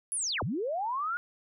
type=linear two-way sweep; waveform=sine; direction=down then up; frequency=10930 to 80.9 to 1454 Hz; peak=-29 dBFS; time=0.12-1.17 s; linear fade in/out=0 ms; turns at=0.43 s; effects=none

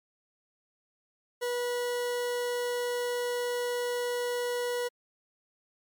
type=tone; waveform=40% pulse; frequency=486.8 Hz; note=B4; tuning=25 cents flat; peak=-28 dBFS; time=1.41-4.89 s; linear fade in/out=20 ms; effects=MP3 96 kbps

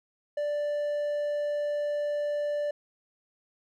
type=tone; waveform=triangle; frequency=587.3 Hz; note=D5; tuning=in tune; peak=-25 dBFS; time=0.37-2.71 s; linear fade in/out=5 ms; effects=none

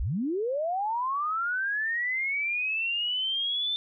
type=linear sweep; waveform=sine; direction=up; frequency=40.53 to 3564 Hz; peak=-26 dBFS; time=0-3.76 s; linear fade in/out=0 ms; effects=none

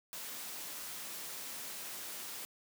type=noise; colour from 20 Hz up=white; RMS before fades=-44 dBFS; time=0.13-2.45 s; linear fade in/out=0 ms; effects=high-pass 150 Hz 12 dB/octave

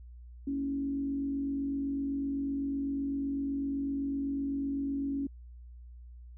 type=tone with frequency modulation; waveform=sine; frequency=277.2 Hz; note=C#4; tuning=in tune; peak=-30 dBFS; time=0.47-5.27 s; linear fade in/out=5 ms; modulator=47.9 Hz; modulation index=0.38; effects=added 60 Hz sine -46 dBFS peak until 6.37 s

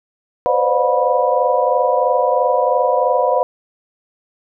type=tone cluster; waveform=sine; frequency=503 / 526 / 598 / 718 / 979 Hz; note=B4 / C5 / D5 / F5 / B5; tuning=+32 / +9 / +31 / +48 / -15 cents; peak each=-19 dBFS; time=0.46-3.43 s; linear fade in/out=0 ms; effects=none

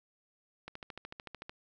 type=click train; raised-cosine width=0.3 ms; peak=-27 dBFS; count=12; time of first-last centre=0.68-1.495 s; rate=13.5 Hz; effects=none

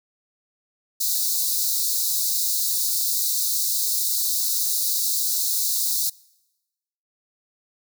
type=high-pass noise; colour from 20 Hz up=white; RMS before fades=-23 dBFS; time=1-6.1 s; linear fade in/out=10 ms; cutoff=3800 Hz; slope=96 dB/octave; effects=noise-tail reverb RT60 1.0 s tail -24 dB re dry

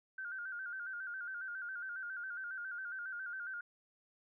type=tone with vibrato; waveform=sine; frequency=1480 Hz; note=F#6; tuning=in tune; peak=-40 dBFS; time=0.18-3.61 s; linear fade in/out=5 ms; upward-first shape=square; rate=7.3 Hz; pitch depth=71 cents each way; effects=none

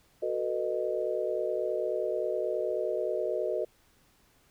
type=chord; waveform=sine; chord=B dominant seventh; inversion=second; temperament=just; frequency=370.4 / 444.5 / 493.9 / 617.4 Hz; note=F#4 / A4 / B4 / D#5; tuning=+2 / +18 / 0 / -14 cents; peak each=-34 / -34 / -34 / -32 dBFS; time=0.22-3.65 s; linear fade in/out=10 ms; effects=pink hiss -65 dBFS RMS until 4.5 s

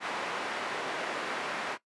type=band-pass noise; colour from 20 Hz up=white; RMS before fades=-35 dBFS; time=0-1.78 s; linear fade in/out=50 ms; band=300 to 1700 Hz; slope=12 dB/octave; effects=noise-tail reverb RT60 0.1 s tail -17 dB re dry + resampled to 24000 Hz

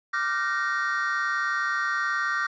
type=chord; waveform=triangle; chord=G minor seventh; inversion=second; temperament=equal with one note detuned; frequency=1174.7 / 1396.9 / 1535.7 / 1864.7 Hz; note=D6 / F6 / G6 / Bb6; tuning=0 / 0 / -36 / 0 cents; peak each=-27 dBFS; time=0.13-2.47 s; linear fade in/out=10 ms; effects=tanh soft clip ceiling -17 dBFS + resampled to 16000 Hz

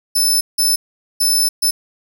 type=tone bursts at uneven times; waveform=20% pulse; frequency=5274 Hz; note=E8; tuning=in tune; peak=-7 dBFS; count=4; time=0.15-0.41 / 0.58-0.76 / 1.2-1.49 / 1.62-1.71 s; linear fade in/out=10 ms; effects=8-bit

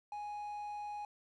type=tone with quantisation; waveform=triangle; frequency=830.6 Hz; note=G#5; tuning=in tune; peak=-38 dBFS; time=0.12-1.05 s; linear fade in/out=2 ms; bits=11; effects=resampled to 24000 Hz

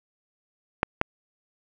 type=clicks; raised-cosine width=0.5 ms; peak=-5 dBFS; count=2; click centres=0.831 / 1.014 s; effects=none

